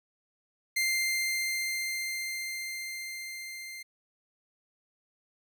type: tone with level ramp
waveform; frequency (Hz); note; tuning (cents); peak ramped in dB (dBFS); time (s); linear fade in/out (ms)
sawtooth; 2095; C7; +2; -22 to -37; 0.76-3.83; 10
effects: none